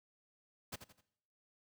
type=noise with echo; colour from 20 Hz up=pink; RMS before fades=-43 dBFS; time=0.72-0.76 s; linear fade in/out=10 ms; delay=84 ms; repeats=3; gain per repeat=-9 dB; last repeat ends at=1.012 s; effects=noise-tail reverb RT60 0.8 s tail -21 dB re dry